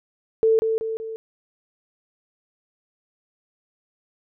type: tone with echo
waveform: sine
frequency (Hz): 445.4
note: A4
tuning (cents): +21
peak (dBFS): -14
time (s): 0.43-0.59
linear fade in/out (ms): 0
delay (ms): 190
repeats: 3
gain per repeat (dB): -5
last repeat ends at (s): 1.16
effects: none